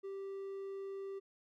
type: tone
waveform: triangle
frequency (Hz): 391.1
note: G4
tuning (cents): -4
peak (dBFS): -39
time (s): 0.03-1.2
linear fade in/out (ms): 20
effects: none